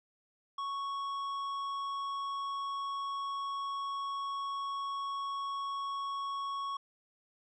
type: tone with tanh clipping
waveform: triangle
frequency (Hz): 1108.7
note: C#6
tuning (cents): 0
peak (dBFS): -36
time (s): 0.58-6.77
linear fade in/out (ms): 5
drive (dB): 13
effects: none